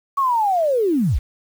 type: linear sweep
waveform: sine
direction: down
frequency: 1131 to 35.98 Hz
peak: -15 dBFS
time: 0.17-1.19 s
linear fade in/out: 10 ms
effects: 7-bit